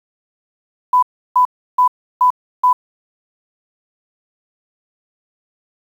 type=tone bursts; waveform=sine; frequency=998 Hz; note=B5; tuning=18 cents sharp; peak=-8 dBFS; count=5; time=0.93-2.73 s; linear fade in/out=5 ms; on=96 ms; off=330 ms; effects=7-bit